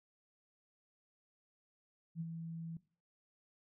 sine tone with ADSR envelope, 164.81 Hz, E3, in tune, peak -36 dBFS, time 2.15-2.77 s, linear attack 55 ms, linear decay 32 ms, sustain -6 dB, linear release 3 ms, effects noise-tail reverb RT60 0.4 s tail -19 dB re dry

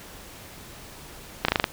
slowing click train, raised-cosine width 0.3 ms, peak -3 dBFS, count 6, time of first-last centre 1.45-1.642 s, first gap 34 ms, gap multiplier 1.06, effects pink hiss -44 dBFS RMS until 1.72 s

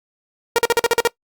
sawtooth tone bursts, 467.6 Hz, A#4, 5 cents sharp, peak -8 dBFS, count 8, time 0.56-1.074 s, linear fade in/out 0 ms, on 24 ms, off 46 ms, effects noise-tail reverb RT60 0.1 s tail -21 dB re dry + Opus 48 kbps

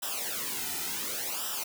white noise with flanger, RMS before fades -34 dBFS, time 0.02-1.64 s, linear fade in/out 10 ms, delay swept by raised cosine 0.45 to 1.85 ms, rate 0.69 Hz, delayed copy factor -0.85, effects none

